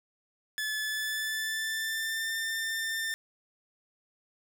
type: tone with pitch glide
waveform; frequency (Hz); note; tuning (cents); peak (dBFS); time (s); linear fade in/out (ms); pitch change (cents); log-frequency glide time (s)
sawtooth; 1727 to 1795.1; A6 to A6; -33 to +34; -27; 0.58-3.14; 0; +67; 0.79-2.3
effects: none